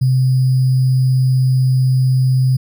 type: tone with sample-and-hold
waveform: sine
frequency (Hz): 129.7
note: C3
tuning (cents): -15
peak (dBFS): -10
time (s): 0.01-2.57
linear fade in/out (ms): 10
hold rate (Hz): 4900
effects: none

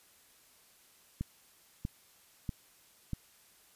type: click train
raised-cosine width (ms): 5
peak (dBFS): -22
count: 4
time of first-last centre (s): 1.21-3.133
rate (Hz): 1.56
effects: white hiss -63 dBFS RMS until 3.75 s + resampled to 32000 Hz

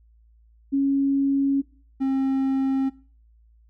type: tone pair in turn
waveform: sine / triangle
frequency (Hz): 275.9 / 267.9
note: C#4 / C4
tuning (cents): -8 / +41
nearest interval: minor second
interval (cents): 51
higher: first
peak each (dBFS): -18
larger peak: neither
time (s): 0.72-1.62 / 2-2.9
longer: neither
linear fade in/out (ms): 20
effects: noise-tail reverb RT60 0.4 s tail -19 dB re dry + added 56 Hz sine -53 dBFS peak until 3.69 s

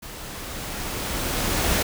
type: noise with level ramp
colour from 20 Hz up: pink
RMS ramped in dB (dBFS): -38 to -21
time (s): 0.02-1.83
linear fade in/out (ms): 10
effects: none

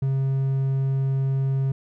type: tone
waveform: triangle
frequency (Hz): 134.9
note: C#3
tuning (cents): -47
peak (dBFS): -18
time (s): 0.02-1.72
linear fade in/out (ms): 5
effects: none

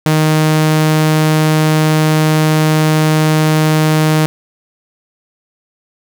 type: tone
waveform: sawtooth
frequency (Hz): 155.56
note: D#3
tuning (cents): 0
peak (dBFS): -5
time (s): 0.06-4.26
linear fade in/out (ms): 0
effects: none

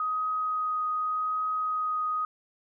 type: tone with vibrato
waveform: sine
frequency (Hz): 1254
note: D#6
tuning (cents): +13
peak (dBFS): -26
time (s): 0-2.25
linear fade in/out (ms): 2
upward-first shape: triangle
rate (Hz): 0.85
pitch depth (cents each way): 10
effects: none

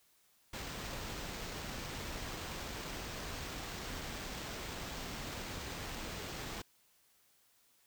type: noise with sample-and-hold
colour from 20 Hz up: pink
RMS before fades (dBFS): -43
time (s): 0.53-6.62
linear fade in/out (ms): 5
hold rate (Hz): 11025
effects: white hiss -70 dBFS RMS until 7.86 s

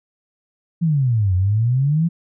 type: exponential two-way sweep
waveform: sine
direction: down then up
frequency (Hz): 173.7 to 89.4 to 173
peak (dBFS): -14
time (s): 0.81-2.09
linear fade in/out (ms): 20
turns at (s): 1.35
effects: none

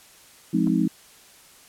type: chord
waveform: sine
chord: F minor seventh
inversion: none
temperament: just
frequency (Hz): 174.61 / 209.5 / 261.9 / 314.3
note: F3 / Ab3 / C4 / Eb4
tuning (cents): 0 / +15 / +2 / +18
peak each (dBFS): -24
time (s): 0.53-0.88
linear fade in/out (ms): 10
type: clicks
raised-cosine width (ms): 1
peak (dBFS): -28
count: 2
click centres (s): 0.671 / 0.674
effects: white hiss -51 dBFS RMS until 1.68 s + low-pass 12000 Hz 12 dB/octave

